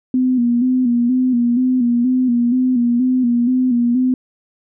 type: tone with vibrato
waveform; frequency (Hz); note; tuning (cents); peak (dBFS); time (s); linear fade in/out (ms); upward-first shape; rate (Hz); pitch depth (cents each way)
sine; 246.9; B3; 0; -12; 0.14-4.14; 2; square; 2.1; 57
effects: none